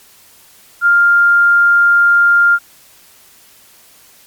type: tone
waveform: sine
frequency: 1400 Hz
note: F6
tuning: 4 cents sharp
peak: -6 dBFS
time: 0.81-2.59 s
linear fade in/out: 50 ms
effects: white hiss -45 dBFS RMS until 4.26 s + MP3 96 kbps